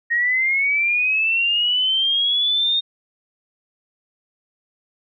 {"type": "linear sweep", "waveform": "sine", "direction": "up", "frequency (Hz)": [1860, 3692], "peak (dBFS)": -16, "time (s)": [0.1, 2.81], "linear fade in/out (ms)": 20, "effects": []}